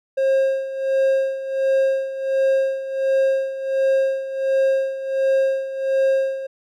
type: tone with tremolo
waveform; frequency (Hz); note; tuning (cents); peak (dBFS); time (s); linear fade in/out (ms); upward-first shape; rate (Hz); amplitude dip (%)
triangle; 536; C5; +42; -12; 0.17-6.47; 10; sine; 1.4; 75
effects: none